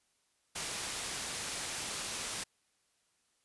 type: low-pass noise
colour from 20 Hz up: white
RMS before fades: -39 dBFS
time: 0.55-2.44 s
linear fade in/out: 10 ms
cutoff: 10000 Hz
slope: 12 dB/octave
effects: white hiss -75 dBFS RMS until 3.44 s + resampled to 24000 Hz